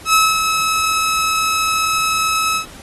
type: tone with ADSR envelope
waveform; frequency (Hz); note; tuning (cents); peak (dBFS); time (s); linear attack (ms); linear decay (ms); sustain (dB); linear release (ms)
sawtooth; 1293; E6; -34; -5; 0.05-2.66; 93; 200; -7; 110
effects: pink hiss -39 dBFS RMS until 2.82 s + AAC 32 kbps